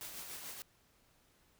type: noise with tremolo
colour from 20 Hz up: white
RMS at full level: -45 dBFS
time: 0.01-0.62 s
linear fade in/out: 0 ms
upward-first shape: sine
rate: 6.9 Hz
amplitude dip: 40%
effects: pink hiss -70 dBFS RMS until 1.59 s

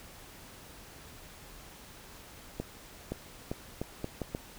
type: accelerating click train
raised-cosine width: 2 ms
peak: -20 dBFS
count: 7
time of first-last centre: 2.6-4.349 s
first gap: 520 ms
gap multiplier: 0.76
effects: pink hiss -51 dBFS RMS until 4.58 s

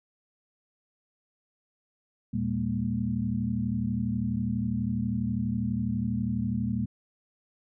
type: tone cluster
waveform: sine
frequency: 79.4 / 117.5 / 201.8 / 234 Hz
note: D#2 / A#2 / G#3 / A#3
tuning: +36 / +14 / -49 / +7 cents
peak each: -38 / -31 / -30 / -31 dBFS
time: 2.33-6.86 s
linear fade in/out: 10 ms
effects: none

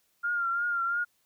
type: tone with vibrato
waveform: sine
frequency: 1396.9 Hz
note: F6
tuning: in tune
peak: -26 dBFS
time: 0.23-1.05 s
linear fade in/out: 20 ms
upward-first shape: triangle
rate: 2.9 Hz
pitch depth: 50 cents each way
effects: white hiss -71 dBFS RMS until 1.25 s

